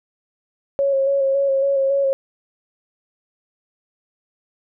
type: tone with vibrato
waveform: sine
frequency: 548 Hz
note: C#5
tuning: 20 cents flat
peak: -15 dBFS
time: 0.79-2.13 s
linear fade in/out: 0 ms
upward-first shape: square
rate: 3.6 Hz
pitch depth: 22 cents each way
effects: none